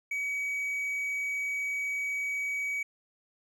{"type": "tone", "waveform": "triangle", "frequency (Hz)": 2268, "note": "C#7", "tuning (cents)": 39, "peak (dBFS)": -28, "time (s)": [0.11, 2.83], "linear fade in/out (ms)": 5, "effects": []}